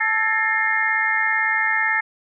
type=tone cluster; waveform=sine; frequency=875 / 1324 / 1709 / 1807 / 2130 Hz; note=A5 / E6 / G#6 / A6 / C7; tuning=-10 / +7 / +49 / +46 / +30 cents; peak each=-26 / -28 / -27 / -21 / -22 dBFS; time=0-2.01 s; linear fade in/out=10 ms; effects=none